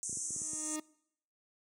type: band-pass noise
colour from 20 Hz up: pink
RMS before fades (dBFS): -39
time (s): 0.03-0.76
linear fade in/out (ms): 0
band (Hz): 6000 to 9500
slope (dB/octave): 96
type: clicks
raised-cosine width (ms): 3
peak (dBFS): -36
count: 7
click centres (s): 0.095 / 0.128 / 0.172 / 0.306 / 0.363 / 0.417 / 0.533
type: tone with exponential growth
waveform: 40% pulse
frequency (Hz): 307.9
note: D#4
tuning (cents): -18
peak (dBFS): -35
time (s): 0.11-0.8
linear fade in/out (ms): 5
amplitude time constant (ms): 150
effects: noise-tail reverb RT60 0.7 s tail -23 dB re dry + high-pass 100 Hz 12 dB/octave